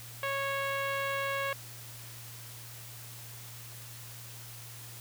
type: tone with low-pass filter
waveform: 10% pulse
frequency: 551 Hz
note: C#5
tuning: 11 cents flat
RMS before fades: -33 dBFS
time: 0.23-1.53 s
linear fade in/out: 2 ms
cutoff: 2700 Hz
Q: 0.73
effects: added 117 Hz sine -48 dBFS peak until 5 s + white hiss -48 dBFS RMS until 5 s